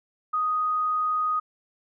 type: tone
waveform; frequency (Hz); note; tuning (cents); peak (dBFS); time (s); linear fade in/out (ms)
sine; 1246; D#6; +2; -22; 0.33-1.4; 10
effects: none